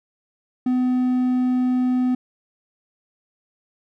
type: tone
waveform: triangle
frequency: 252.1 Hz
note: B3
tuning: 36 cents sharp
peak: -15 dBFS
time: 0.66-2.15 s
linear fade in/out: 5 ms
effects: none